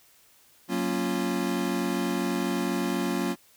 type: chord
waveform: square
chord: Gb major seventh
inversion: none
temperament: equal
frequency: 185 / 233.1 / 277.2 / 349.2 Hz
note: Gb3 / Bb3 / Db4 / F4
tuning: 0 / 0 / 0 / 0 cents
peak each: -32 dBFS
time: 0.68-3.36 s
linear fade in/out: 50 ms
effects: white hiss -59 dBFS RMS until 3.56 s